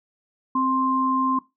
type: tone pair together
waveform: sine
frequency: 262.3 / 1050.7 Hz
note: C4 / C6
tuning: +4 / +7 cents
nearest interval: 2 octaves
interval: 2403 cents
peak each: -23 / -21 dBFS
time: 0.55-1.39 s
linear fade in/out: 5 ms
effects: noise-tail reverb RT60 0.2 s tail -18 dB re dry